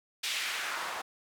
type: noise with band-pass filter sweep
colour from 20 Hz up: white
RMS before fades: -35 dBFS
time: 0.23-1.02 s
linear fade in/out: 10 ms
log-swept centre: 3200 to 900 Hz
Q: 1.4
effects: none